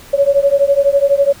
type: beating tone pair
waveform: sine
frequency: 554.4 / 566.4 Hz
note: C#5 / C#5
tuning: 0 / +37 cents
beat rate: 12 Hz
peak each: -12 dBFS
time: 0.13-1.33 s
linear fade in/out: 10 ms
effects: pink hiss -39 dBFS RMS until 1.4 s